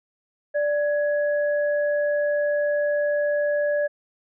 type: tone pair together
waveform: sine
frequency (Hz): 587.3 / 1673.2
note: D5 / G#6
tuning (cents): 0 / +12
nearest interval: octave + tritone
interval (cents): 1812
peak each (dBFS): -20 / -30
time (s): 0.54-3.88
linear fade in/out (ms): 20
effects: none